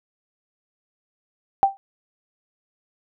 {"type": "tone with exponential decay", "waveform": "sine", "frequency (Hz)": 784, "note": "G5", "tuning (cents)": 0, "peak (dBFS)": -8, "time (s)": [1.63, 1.77], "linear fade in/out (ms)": 0, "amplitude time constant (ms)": 29, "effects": []}